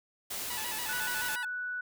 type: noise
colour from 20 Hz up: white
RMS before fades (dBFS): -37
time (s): 0.3-1.36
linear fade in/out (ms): 10
type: tone with vibrato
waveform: 15% pulse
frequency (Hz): 918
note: A#5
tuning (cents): -27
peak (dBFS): -32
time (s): 0.5-1.45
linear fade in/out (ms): 5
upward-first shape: square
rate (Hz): 7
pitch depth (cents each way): 97
type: tone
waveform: sine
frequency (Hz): 1480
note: F#6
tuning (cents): 0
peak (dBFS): -33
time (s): 0.89-1.81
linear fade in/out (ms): 5
effects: none